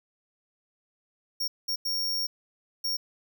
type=tone bursts at uneven times; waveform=45% pulse; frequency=5550 Hz; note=F8; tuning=12 cents flat; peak=-27 dBFS; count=4; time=1.4-1.48 / 1.68-1.76 / 1.85-2.27 / 2.84-2.97 s; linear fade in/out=10 ms; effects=none